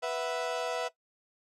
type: chord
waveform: 35% pulse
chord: B suspended fourth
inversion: none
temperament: equal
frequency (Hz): 493.9 / 659.3 / 740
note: B4 / E5 / F#5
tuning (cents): 0 / 0 / 0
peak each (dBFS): -33 / -32 / -36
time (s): 0.02-0.89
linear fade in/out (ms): 20
effects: noise-tail reverb RT60 0.1 s tail -17 dB re dry + low-pass 7000 Hz 12 dB/octave